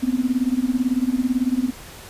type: tone with tremolo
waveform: sine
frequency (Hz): 253.8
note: B3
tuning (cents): +47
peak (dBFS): -14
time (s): 0.02-1.71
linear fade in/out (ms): 20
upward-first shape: sine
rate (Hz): 18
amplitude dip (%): 90
effects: pink hiss -40 dBFS RMS until 2.09 s + resampled to 32000 Hz